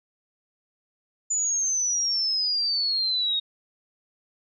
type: exponential sweep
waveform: sine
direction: down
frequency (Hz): 7040 to 3729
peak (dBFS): -22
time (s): 1.3-3.4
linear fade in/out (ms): 10
effects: none